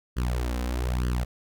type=tone with flanger; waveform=sawtooth; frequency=61.2 Hz; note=B1; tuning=15 cents flat; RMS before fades=-27 dBFS; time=0.16-1.25 s; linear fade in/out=20 ms; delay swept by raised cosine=0.64 to 3.94 ms; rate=1.1 Hz; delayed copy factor=+1; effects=none